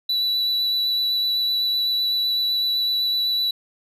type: tone with vibrato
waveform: triangle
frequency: 3951 Hz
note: B7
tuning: in tune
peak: -18 dBFS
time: 0.09-3.51 s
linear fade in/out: 5 ms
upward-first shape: sine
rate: 7.9 Hz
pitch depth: 10 cents each way
effects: none